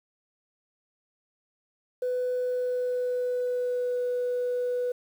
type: tone with pitch glide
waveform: sine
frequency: 499.6 to 493.3 Hz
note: B4 to B4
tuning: +20 to -2 cents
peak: -24 dBFS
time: 2.02-4.92 s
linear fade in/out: 5 ms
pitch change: -22 cents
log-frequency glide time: 2.33-4.04 s
effects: tanh soft clip ceiling -22 dBFS + 9-bit